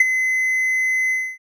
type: tone with ADSR envelope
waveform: triangle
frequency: 2040 Hz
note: C7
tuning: 44 cents flat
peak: -5 dBFS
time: 0-1.38 s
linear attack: 5 ms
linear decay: 27 ms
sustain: -10 dB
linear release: 270 ms
effects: tanh soft clip ceiling -1 dBFS